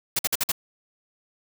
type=noise bursts; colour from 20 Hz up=white; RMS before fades=-23 dBFS; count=5; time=0.16-0.519 s; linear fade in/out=5 ms; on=31 ms; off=51 ms; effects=none